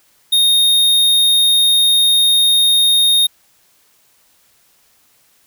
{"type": "tone", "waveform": "square", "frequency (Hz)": 3700, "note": "A#7", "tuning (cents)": -14, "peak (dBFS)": -10, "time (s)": [0.32, 3.27], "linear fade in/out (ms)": 10, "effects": ["white hiss -55 dBFS RMS until 5.46 s"]}